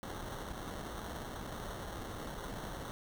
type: noise with sample-and-hold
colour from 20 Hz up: pink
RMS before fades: -43 dBFS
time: 0.03-2.91 s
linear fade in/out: 0 ms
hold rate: 2450 Hz
effects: none